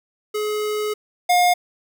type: tone pair in turn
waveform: square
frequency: 423.2 / 713 Hz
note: G#4 / F5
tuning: +33 / +36 cents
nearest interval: major sixth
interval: 903 cents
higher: second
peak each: -22 / -14 dBFS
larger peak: second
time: 0.34-0.94 / 1.29-1.54 s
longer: first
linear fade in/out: 10 ms
effects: none